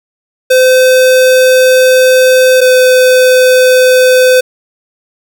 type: tone pair in turn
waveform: square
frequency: 513 / 508.6 Hz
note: C5 / C5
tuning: -34 / -49 cents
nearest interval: unison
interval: 15 cents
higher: first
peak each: -4 dBFS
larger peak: neither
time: 0.5-2.61 / 2.61-4.41 s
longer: first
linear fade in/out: 10 ms
effects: none